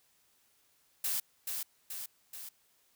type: noise with echo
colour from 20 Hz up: blue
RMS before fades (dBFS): -33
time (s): 1.04-1.2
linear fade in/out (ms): 5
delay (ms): 430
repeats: 3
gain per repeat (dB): -4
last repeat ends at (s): 2.49
effects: white hiss -70 dBFS RMS until 2.95 s